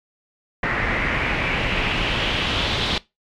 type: noise with low-pass filter sweep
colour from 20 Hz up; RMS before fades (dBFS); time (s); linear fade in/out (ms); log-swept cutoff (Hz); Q
pink; -22; 0.63-2.98; 2; 1900 to 3700; 3.3
effects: noise-tail reverb RT60 0.2 s tail -20 dB re dry + MP3 96 kbps